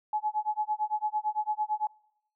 sine tone with tremolo, 851 Hz, G#5, 42 cents sharp, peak -24 dBFS, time 0.13-1.87 s, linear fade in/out 2 ms, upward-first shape sine, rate 8.9 Hz, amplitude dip 100%, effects noise-tail reverb RT60 0.8 s tail -25 dB re dry

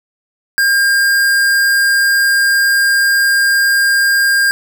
square tone, 1607 Hz, G6, 43 cents sharp, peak -10 dBFS, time 0.58-4.51 s, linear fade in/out 0 ms, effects none

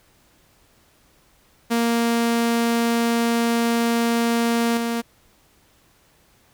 sawtooth tone with level steps, 233.1 Hz, A#3, in tune, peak -14 / -18 dBFS, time 1.7-5.02 s, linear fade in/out 20 ms, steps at 4.77 s, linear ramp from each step 2 ms, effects pink hiss -58 dBFS RMS until 6.53 s

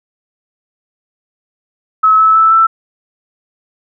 sine tone with pitch steps, 1290 / 1302.7 / 1315.6 / 1328.6 Hz, E6 / E6 / E6 / E6, -38 / -21 / -4 / +13 cents, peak -5 dBFS, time 2.03-2.67 s, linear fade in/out 10 ms, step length 160 ms, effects none

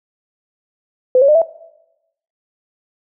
sine tone with pitch steps, 508 / 554 / 604.1 / 658.8 Hz, B4 / C#5 / D5 / E5, +49 / -1 / +49 / -1 cents, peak -7 dBFS, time 1.15-1.418 s, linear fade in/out 2 ms, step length 67 ms, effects noise-tail reverb RT60 0.9 s tail -20 dB re dry

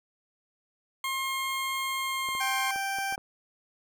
20% pulse tone with pitch glide, 1069 to 1060.4 Hz, C6 to C6, +37 to +23 cents, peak -24 dBFS, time 1.04-2.71 s, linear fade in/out 2 ms, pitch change -14 cents, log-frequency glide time 1.9-2.52 s
clicks, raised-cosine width 1 ms, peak -29 dBFS, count 6, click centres 2.288 / 2.351 / 2.76 / 2.986 / 3.125 / 3.179 s
20% pulse tone, 784 Hz, G5, in tune, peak -24 dBFS, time 2.4-3.16 s, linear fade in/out 10 ms
effects none

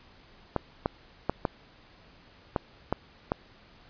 clicks, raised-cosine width 1 ms, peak -11 dBFS, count 7, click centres 0.563 / 0.859 / 1.296 / 1.452 / 2.562 / 2.926 / 3.319 s, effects pink hiss -56 dBFS RMS until 3.89 s + resampled to 11025 Hz

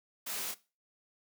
white noise with echo, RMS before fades -39 dBFS, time 0.26-0.52 s, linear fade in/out 10 ms, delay 26 ms, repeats 1, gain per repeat -3 dB, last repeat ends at 0.546 s, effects noise-tail reverb RT60 0.3 s tail -18 dB re dry + high-pass 200 Hz 12 dB/octave

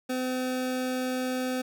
25% pulse tone, 255.3 Hz, C4, 42 cents flat, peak -24 dBFS, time 0.09-1.62 s, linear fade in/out 10 ms, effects none

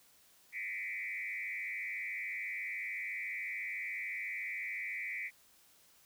sine tone with frequency modulation, 2160 Hz, C#7, 45 cents flat, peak -37 dBFS, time 0.52-5.31 s, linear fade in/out 50 ms, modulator 93.9 Hz, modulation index 2.5, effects white hiss -65 dBFS RMS until 6.05 s

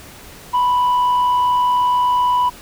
sine tone with frequency modulation, 987.8 Hz, B5, in tune, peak -10 dBFS, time 0.53-2.5 s, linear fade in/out 20 ms, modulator 68 Hz, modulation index 0.23, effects tanh soft clip ceiling -12 dBFS + pink hiss -39 dBFS RMS until 2.61 s

